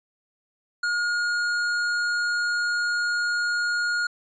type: tone with hard clipping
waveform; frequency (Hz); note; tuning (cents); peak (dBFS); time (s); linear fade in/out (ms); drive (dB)
sine; 1430; F6; +41; -24; 0.83-4.07; 5; 11
effects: resampled to 16000 Hz